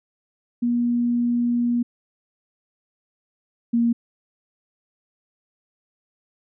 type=tone pair in turn; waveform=sine; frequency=239.6 / 234.5 Hz; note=A#3 / A#3; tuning=+48 / +11 cents; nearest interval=unison; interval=37 cents; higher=first; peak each=-18 / -16 dBFS; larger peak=second; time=0.62-1.83 / 3.73-3.93 s; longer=first; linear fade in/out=10 ms; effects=none